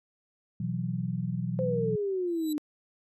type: chord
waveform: sine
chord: B suspended fourth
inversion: none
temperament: equal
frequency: 123.47 / 164.81 / 185 Hz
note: B2 / E3 / F#3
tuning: 0 / 0 / 0 cents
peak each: -33 dBFS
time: 0.6-1.96 s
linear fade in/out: 5 ms
type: exponential sweep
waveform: sine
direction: down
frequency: 525 to 293.7 Hz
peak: -27 dBFS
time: 1.59-2.58 s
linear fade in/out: 0 ms
type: tone with exponential growth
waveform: 10% pulse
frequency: 3951 Hz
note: B7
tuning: in tune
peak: -28 dBFS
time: 2.27-2.53 s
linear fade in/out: 5 ms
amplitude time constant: 55 ms
effects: resampled to 32000 Hz